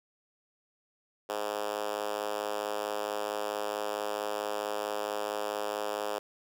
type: tone with high-pass filter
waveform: 5% pulse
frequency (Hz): 104.5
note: G#2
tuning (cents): +11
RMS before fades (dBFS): -34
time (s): 1.29-6.19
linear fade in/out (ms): 5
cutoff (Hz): 470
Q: 2.1
effects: none